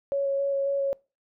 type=tone with vibrato; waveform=sine; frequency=554.4 Hz; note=C#5; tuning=in tune; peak=-23 dBFS; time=0.12-0.93 s; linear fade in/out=0 ms; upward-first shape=square; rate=3.7 Hz; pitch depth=9 cents each way; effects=noise-tail reverb RT60 0.3 s tail -24 dB re dry